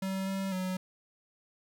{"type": "tone with pitch steps", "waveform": "square", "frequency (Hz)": [191.5, 193.4, 185.3], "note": ["G3", "G3", "F#3"], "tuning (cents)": [-40, -23, 3], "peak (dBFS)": -32, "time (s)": [0.02, 0.77], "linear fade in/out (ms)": 5, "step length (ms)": 250, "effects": ["11-bit"]}